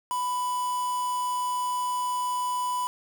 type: tone with quantisation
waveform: triangle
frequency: 993 Hz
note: B5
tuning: 9 cents sharp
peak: -24 dBFS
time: 0.11-2.87 s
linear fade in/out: 0 ms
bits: 6
effects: none